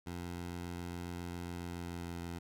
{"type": "tone with pitch glide", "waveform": "15% pulse", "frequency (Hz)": [87.31, 85.71], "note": ["F2", "F2"], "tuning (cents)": [0, -32], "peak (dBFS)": -34, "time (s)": [0.06, 2.39], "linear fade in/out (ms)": 10, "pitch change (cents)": -32, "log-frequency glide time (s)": [1.48, 2.25], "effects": []}